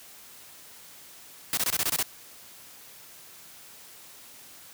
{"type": "noise bursts", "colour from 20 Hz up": "white", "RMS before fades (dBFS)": -26, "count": 8, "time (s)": [1.53, 2.028], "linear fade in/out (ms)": 2, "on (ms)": 43, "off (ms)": 22, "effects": ["white hiss -49 dBFS RMS until 4.73 s", "high-pass 60 Hz 12 dB/octave"]}